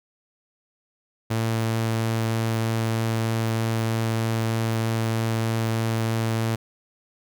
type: tone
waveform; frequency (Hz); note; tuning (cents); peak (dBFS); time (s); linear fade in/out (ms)
sawtooth; 112.9; A2; +45; -18; 1.3-6.56; 10
effects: none